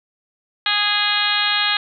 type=harmonic tone; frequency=413.6 Hz; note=G#4; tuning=7 cents flat; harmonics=2 / 3 / 4 / 5 / 6 / 7 / 8 / 9 / 10; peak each=-28 / -26 / -23 / -27 / -26 / -27 / -23 / -24 / -25 dBFS; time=0.66-1.77 s; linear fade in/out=2 ms; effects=none